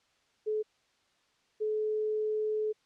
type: tone pair in turn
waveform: sine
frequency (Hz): 429.5 / 429.5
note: A4 / A4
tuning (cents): -42 / -42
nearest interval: unison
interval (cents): 0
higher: neither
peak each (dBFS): -28 / -28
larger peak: neither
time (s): 0.46-0.63 / 1.6-2.73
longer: second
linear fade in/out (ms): 20
effects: white hiss -70 dBFS RMS until 2.85 s + low-pass 5000 Hz 12 dB/octave